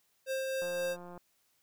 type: tone with tremolo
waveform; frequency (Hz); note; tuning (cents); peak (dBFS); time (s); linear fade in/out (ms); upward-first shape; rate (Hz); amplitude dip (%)
square; 530; C5; +22; -32; 0.26-0.97; 50; triangle; 3.8; 25
type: click train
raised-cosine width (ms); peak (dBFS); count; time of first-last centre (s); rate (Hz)
1; -35; 99; 0.62-1.177; 176
effects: white hiss -73 dBFS RMS until 1.62 s